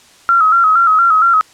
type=tone with vibrato; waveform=sine; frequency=1321 Hz; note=E6; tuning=3 cents sharp; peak=-7 dBFS; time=0.29-1.41 s; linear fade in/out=0 ms; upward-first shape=square; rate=4.3 Hz; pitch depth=65 cents each way; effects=white hiss -45 dBFS RMS until 1.53 s + low-pass 8000 Hz 12 dB/octave